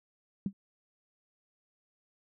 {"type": "tone with exponential decay", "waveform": "sine", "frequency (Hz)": 196, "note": "G3", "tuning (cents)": 0, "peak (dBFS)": -25, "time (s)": [0.46, 0.53], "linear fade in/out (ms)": 2, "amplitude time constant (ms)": 15, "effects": []}